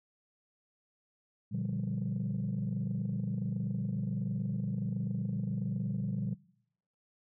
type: chord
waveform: sine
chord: G minor seventh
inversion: first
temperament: equal with one note detuned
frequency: 119.61 / 146.83 / 174.61 / 196 Hz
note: Bb2 / D3 / F3 / G3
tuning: +45 / 0 / 0 / 0 cents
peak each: -35 / -37 / -37 / -35 dBFS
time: 1.51-6.35 s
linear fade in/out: 20 ms
effects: noise-tail reverb RT60 0.8 s tail -25 dB re dry + tanh soft clip ceiling -26 dBFS